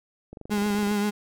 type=click train; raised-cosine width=2 ms; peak=-27 dBFS; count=15; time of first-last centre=0.33-0.913 s; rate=24 Hz
type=tone with vibrato; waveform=35% pulse; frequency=206 Hz; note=G#3; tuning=14 cents flat; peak=-21 dBFS; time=0.5-1.11 s; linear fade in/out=20 ms; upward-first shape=triangle; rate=7.6 Hz; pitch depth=39 cents each way
effects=none